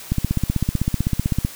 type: click train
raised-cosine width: 5 ms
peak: -6 dBFS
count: 22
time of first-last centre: 0.12-1.449 s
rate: 15.8 Hz
effects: white hiss -38 dBFS RMS until 1.55 s